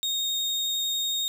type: tone with vibrato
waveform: 35% pulse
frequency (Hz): 3711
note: A#7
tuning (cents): -9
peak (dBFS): -24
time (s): 0.03-1.28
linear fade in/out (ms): 0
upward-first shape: sine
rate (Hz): 11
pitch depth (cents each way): 8
effects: 11-bit